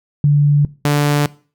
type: tone pair in turn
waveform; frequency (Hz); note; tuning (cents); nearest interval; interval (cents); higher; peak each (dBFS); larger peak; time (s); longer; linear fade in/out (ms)
sine / sawtooth; 145.4 / 146.03; D3 / D3; -17 / -9; unison; 8; second; -8; neither; 0.24-0.65 / 0.85-1.26; neither; 2
effects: noise-tail reverb RT60 0.4 s tail -21 dB re dry